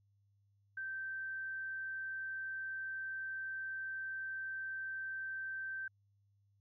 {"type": "tone", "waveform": "sine", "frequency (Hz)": 1557, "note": "G6", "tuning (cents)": -12, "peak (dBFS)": -39, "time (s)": [0.77, 5.88], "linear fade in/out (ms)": 5, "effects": ["added 100 Hz sine -70 dBFS peak until 6.6 s"]}